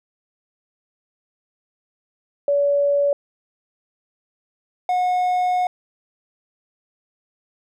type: tone pair in turn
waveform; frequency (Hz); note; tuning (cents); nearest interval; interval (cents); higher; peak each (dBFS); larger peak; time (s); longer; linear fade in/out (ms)
sine / triangle; 570 / 726.5; C#5 / F#5; +48 / -32; major third; 420; second; -15; neither; 2.48-3.13 / 4.89-5.67; second; 2
effects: none